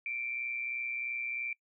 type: tone with amplitude modulation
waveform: sine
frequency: 2349 Hz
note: D7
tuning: in tune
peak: -31 dBFS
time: 0.06-1.53 s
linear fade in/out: 2 ms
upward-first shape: sine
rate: 123 Hz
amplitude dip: 60%
effects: noise-tail reverb RT60 0.1 s tail -26 dB re dry